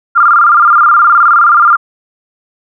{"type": "tone with vibrato", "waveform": "sine", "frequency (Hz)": 1292, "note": "E6", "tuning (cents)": -35, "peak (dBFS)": -3, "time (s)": [0.15, 1.77], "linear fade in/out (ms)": 20, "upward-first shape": "square", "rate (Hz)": 19, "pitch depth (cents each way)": 120, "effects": []}